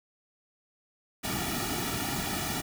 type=noise with comb filter; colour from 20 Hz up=pink; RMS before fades=-32 dBFS; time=1.23-2.62 s; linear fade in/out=20 ms; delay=1.9 ms; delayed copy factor=-1; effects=none